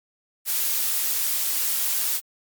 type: noise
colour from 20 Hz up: blue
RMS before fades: -24 dBFS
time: 0.45-2.21 s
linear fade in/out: 50 ms
effects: Opus 48 kbps